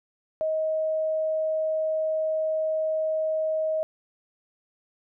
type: tone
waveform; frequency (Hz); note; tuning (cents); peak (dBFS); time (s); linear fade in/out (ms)
sine; 630; D#5; +21; -23; 0.41-3.83; 0
effects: none